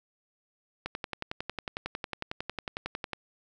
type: click train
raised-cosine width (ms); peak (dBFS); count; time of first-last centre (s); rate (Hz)
0.3; -17; 26; 0.86-3.133; 11
effects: none